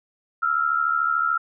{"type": "tone pair together", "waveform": "sine", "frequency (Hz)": [1318.4, 1392], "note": ["E6", "F6"], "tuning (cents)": [0, -6], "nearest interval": "minor second", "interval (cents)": 94, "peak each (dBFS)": -22, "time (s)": [0.42, 1.38], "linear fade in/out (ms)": 10, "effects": []}